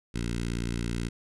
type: tone with notch filter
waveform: 10% pulse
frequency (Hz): 58.27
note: A#1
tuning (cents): 0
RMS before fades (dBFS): -31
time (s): 0.14-1.09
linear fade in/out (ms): 10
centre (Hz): 770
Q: 0.58
effects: resampled to 24000 Hz